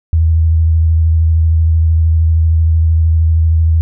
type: tone with vibrato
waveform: sine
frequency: 80.9 Hz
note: E2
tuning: 32 cents flat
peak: -7 dBFS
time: 0.13-3.81 s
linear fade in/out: 0 ms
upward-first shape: sine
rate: 13 Hz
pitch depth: 27 cents each way
effects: none